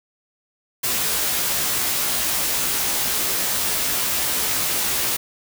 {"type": "noise with comb filter", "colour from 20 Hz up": "white", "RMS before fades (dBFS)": -22, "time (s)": [0.83, 5.17], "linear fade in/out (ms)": 10, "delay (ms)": 16, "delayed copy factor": 0.85, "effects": []}